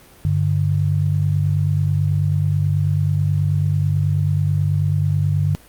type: tone pair together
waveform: sine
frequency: 98 / 147.23 Hz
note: G2 / D3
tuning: 0 / +5 cents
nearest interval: perfect fifth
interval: 705 cents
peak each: -18 dBFS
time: 0.25-5.55 s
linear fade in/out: 0 ms
effects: pink hiss -47 dBFS RMS until 5.68 s + Opus 32 kbps